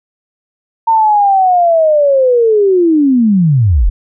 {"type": "linear sweep", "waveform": "sine", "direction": "down", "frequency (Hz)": [915, 34.65], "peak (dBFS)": -6, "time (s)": [0.87, 3.9], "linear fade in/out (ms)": 10, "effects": []}